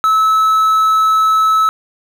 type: tone with quantisation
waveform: triangle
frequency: 1300 Hz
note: E6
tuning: 24 cents flat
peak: -7 dBFS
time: 0.04-1.69 s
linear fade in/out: 0 ms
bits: 6
effects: none